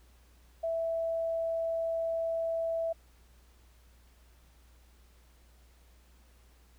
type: tone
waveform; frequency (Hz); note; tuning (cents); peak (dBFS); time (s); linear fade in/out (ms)
sine; 659.3; E5; 0; -29; 0.63-2.93; 10
effects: added 60 Hz sine -58 dBFS peak until 6.78 s + pink hiss -66 dBFS RMS until 6.78 s